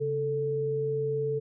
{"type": "tone pair together", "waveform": "sine", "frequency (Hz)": [137.87, 440.5], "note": ["C#3", "A4"], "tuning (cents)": [-9, 2], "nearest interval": "octave + minor sixth", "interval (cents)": 2011, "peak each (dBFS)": [-33, -27], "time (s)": [0, 1.4], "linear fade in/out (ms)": 20, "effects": []}